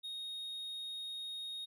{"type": "tone", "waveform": "triangle", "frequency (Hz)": 3729, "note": "A#7", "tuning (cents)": 0, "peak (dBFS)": -39, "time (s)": [0.03, 1.66], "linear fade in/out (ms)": 20, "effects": []}